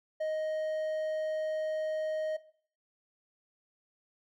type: tone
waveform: triangle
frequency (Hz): 624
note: D#5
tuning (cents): +5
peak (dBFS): -28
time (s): 0.2-2.37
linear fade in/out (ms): 10
effects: noise-tail reverb RT60 0.5 s tail -17 dB re dry